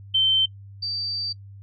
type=tone pair in turn; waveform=sine; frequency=3100 / 4645 Hz; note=G7 / D8; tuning=-20 / -20 cents; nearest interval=perfect fifth; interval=700 cents; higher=second; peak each=-16 / -25 dBFS; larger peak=first; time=0.14-0.46 / 0.82-1.33 s; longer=second; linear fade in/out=10 ms; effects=noise-tail reverb RT60 0.1 s tail -24 dB re dry + added 99 Hz sine -40 dBFS peak until 1.62 s